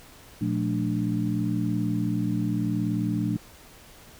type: harmonic tone with a mistuned harmonic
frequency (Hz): 59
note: A#1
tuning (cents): +22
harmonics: 2 / 3 / 4 / 5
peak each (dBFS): -29 / -29 / -29 / -29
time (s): 0.41-3.37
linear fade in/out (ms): 5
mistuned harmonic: 4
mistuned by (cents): -140
effects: pink hiss -50 dBFS RMS until 4.19 s